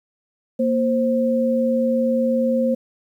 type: tone pair together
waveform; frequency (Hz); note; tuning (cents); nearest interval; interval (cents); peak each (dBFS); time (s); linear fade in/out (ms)
sine; 234.3 / 526; A#3 / C5; +9 / +9; octave + major second; 1400; -19; 0.59-2.75; 10
effects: 9-bit